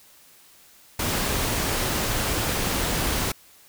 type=noise; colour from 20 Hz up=pink; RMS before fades=-25 dBFS; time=0.99-3.32 s; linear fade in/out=5 ms; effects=white hiss -53 dBFS RMS until 3.68 s